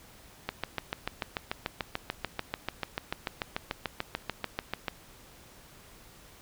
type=click train; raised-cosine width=0.3 ms; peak=-14 dBFS; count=31; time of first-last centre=0.49-4.882 s; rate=6.83 Hz; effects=pink hiss -54 dBFS RMS until 6.41 s